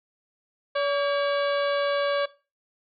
harmonic tone with a mistuned harmonic, 569 Hz, C#5, 45 cents sharp, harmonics 1 / 2 / 3 / 4 / 5 / 6 / 7 / 8, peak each -23 / -29 / -32 / -38 / -40 / -39 / -42 / -45 dBFS, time 0.75-2.26 s, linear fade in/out 10 ms, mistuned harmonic 3, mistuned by -93 cents, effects noise-tail reverb RT60 0.3 s tail -17 dB re dry + MP3 96 kbps

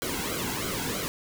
pink noise with flanger, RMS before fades -31 dBFS, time 0.02-1.08 s, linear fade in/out 0 ms, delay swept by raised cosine 1.1 to 1.7 ms, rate 3.1 Hz, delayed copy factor -0.8, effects none

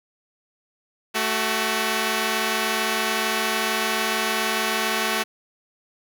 5% pulse tone pair together, 220 / 375.6 Hz, A3 / F#4, 0 / +26 cents, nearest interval major sixth, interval 926 cents, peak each -13 dBFS, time 1.14-5.24 s, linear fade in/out 20 ms, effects none

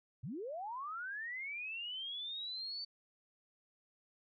sine linear sweep, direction up, 98 to 4573 Hz, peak -40 dBFS, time 0.23-2.85 s, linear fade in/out 10 ms, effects none

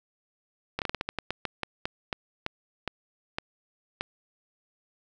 slowing click train, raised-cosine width 0.3 ms, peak -13 dBFS, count 17, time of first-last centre 0.79-4.01 s, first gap 28 ms, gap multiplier 1.23, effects none

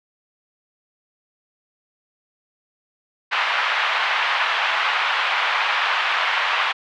pink band-pass noise, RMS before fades -21 dBFS, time 3.31-6.73 s, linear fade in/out 20 ms, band 870 to 3200 Hz, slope 24 dB/octave, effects none

